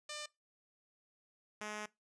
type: tone pair in turn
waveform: 5% pulse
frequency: 598 / 211.4 Hz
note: D5 / G#3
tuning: +31 / +31 cents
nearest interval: octave + tritone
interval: 1800 cents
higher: first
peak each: -31 / -30 dBFS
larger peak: second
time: 0.09-0.26 / 1.61-1.86 s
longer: second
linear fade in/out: 5 ms
effects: noise-tail reverb RT60 0.2 s tail -21 dB re dry + resampled to 22050 Hz